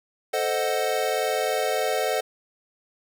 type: chord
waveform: square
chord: A diminished seventh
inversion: none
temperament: equal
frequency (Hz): 440 / 523.3 / 622.3 / 740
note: A4 / C5 / Eb5 / Gb5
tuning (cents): 0 / 0 / 0 / 0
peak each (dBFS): -29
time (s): 0.33-2.21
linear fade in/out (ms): 10
effects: none